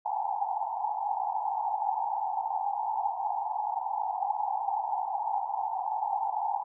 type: band-pass noise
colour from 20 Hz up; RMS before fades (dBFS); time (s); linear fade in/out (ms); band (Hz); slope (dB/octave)
pink; -31; 0.05-6.64; 10; 770 to 900; 96
effects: none

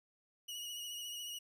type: tone with vibrato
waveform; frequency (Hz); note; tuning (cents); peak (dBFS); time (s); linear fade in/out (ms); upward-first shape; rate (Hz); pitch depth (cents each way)
sawtooth; 2906; F#7; -32; -39; 0.48-1.39; 10; sine; 14; 32
effects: none

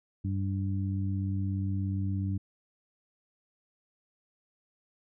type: harmonic tone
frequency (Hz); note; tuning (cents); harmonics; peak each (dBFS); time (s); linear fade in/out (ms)
97; G2; -18; 1 / 2 / 3; -29 / -35 / -39; 0.24-2.38; 10
effects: none

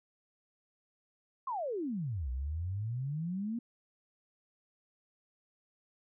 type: exponential two-way sweep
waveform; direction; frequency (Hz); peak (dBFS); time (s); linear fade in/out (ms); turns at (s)
sine; down then up; 1108.7 to 60.8 to 240.9; -33; 1.47-3.59; 5; 2.3
effects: none

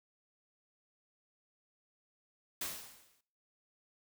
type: noise with exponential decay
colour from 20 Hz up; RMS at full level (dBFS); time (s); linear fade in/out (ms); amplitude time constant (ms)
white; -36; 2.61-3.21; 5; 130
effects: noise-tail reverb RT60 0.6 s tail -21 dB re dry

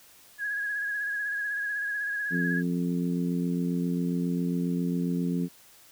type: tone with vibrato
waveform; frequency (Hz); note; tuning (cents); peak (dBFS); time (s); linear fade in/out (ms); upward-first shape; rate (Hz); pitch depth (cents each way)
sine; 1661.2; G#6; 0; -28; 0.38-2.63; 50; sine; 16; 39
type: harmonic tone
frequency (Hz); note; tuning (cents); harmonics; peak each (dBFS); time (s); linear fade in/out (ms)
87.4; F2; +2; 2 / 3 / 4 / 5; -27 / -30 / -38 / -40; 2.3-5.49; 50
effects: white hiss -55 dBFS RMS until 5.91 s

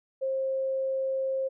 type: tone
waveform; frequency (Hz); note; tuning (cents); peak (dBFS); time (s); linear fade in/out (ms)
sine; 532; C5; +29; -26; 0.21-1.49; 20
effects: none

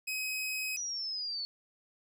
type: tone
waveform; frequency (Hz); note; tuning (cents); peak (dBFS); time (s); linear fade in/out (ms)
sawtooth; 2534; D#7; +31; -30; 0.07-0.77; 10
type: linear sweep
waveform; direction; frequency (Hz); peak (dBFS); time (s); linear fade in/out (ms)
sine; down; 5910 to 4400; -34; 0.77-1.45; 0
effects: none

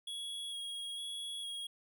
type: tone with vibrato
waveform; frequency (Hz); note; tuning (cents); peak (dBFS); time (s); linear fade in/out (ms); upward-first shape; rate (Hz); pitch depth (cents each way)
square; 3322; G#7; 0; -40; 0.07-1.67; 5; square; 1.1; 14
effects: none

